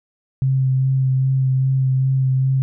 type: tone with vibrato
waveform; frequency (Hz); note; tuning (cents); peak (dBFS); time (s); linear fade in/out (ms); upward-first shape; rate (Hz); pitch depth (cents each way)
sine; 132.1; C3; +17; -14; 0.42-2.62; 0; sine; 2.5; 16
effects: none